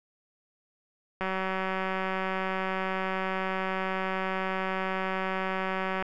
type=click train; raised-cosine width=0.5 ms; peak=-16 dBFS; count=911; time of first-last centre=1.21-6.025 s; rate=189 Hz; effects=none